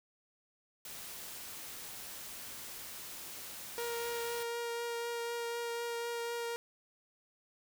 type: noise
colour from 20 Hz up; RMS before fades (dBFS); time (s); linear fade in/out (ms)
white; -46; 0.85-4.43; 2
type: tone with vibrato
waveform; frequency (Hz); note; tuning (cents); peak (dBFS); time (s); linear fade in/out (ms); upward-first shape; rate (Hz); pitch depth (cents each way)
sawtooth; 470; A#4; +14; -32; 3.78-6.56; 0; triangle; 4; 12
effects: none